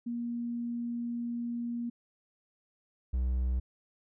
sine / triangle tone pair in turn, 237.1 / 62.8 Hz, A#3 / B1, +30 / +30 cents, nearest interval octave + major seventh, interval 2300 cents, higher first, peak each -32 / -25 dBFS, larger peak second, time 0.06-1.9 / 3.13-3.6 s, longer first, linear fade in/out 10 ms, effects none

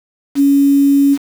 sine tone with quantisation, 280 Hz, C#4, 18 cents sharp, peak -7 dBFS, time 0.35-1.18 s, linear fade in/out 50 ms, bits 5, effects none

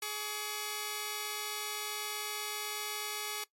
5% pulse tone pair together, 421.1 / 1138.9 Hz, G#4 / C#6, +24 / +46 cents, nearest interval octave + perfect fourth, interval 1722 cents, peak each -27 dBFS, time 0.02-3.44 s, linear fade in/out 5 ms, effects noise-tail reverb RT60 0.1 s tail -19 dB re dry + MP3 64 kbps

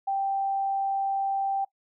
sine tone, 784 Hz, G5, in tune, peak -24 dBFS, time 0.07-1.65 s, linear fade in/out 10 ms, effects noise-tail reverb RT60 0.1 s tail -20 dB re dry

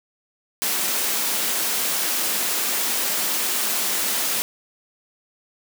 white high-pass noise, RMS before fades -23 dBFS, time 0.62-4.42 s, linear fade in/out 0 ms, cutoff 180 Hz, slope 96 dB/octave, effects none

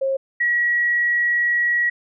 sine tone pair in turn, 538 / 1917.2 Hz, C5 / A#6, +48 / +48 cents, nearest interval octave + minor seventh, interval 2200 cents, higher second, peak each -18 / -16 dBFS, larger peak second, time 0.01-0.17 / 0.4-1.9 s, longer second, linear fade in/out 10 ms, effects none

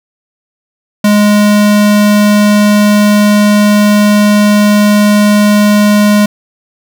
square tone, 207.7 Hz, G#3, in tune, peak -5 dBFS, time 1.04-6.26 s, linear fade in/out 5 ms, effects none

